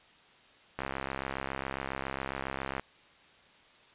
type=click train; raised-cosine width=0.5 ms; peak=-19 dBFS; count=136; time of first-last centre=0.79-2.796 s; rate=67.3 Hz; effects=white hiss -59 dBFS RMS until 3.94 s + resampled to 8000 Hz